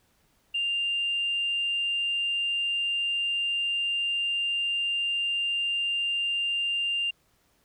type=tone; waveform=sine; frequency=2794 Hz; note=F7; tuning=in tune; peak=-24 dBFS; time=0.54-7.11 s; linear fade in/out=10 ms; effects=tanh soft clip ceiling -20 dBFS + pink hiss -67 dBFS RMS until 7.64 s